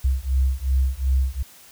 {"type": "beating tone pair", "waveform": "sine", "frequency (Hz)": [64.6, 67.3], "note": ["C2", "C2"], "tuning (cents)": [-21, 49], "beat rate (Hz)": 2.7, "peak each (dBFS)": -21, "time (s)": [0.04, 1.43], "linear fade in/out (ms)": 10, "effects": ["white hiss -48 dBFS RMS until 1.71 s"]}